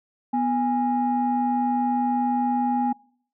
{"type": "tone pair together", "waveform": "sine", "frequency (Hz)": [246.9, 823.3], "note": ["B3", "G#5"], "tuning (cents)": [0, -15], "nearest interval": "octave + major sixth", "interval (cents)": 2085, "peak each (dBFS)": -22, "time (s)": [0.33, 2.93], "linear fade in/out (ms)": 10, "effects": ["noise-tail reverb RT60 0.6 s tail -26 dB re dry", "tanh soft clip ceiling -14 dBFS"]}